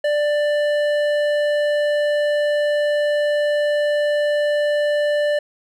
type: tone with hard clipping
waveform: triangle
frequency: 590 Hz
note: D5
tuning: 8 cents sharp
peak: -18 dBFS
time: 0.04-5.39 s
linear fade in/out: 5 ms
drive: 14 dB
effects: none